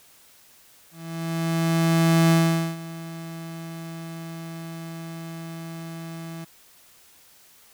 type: tone with ADSR envelope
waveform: 35% pulse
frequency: 164.81 Hz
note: E3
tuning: in tune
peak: -13 dBFS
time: 0.91-6.45 s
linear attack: 1400 ms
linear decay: 450 ms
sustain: -19 dB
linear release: 13 ms
effects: white hiss -54 dBFS RMS until 7.73 s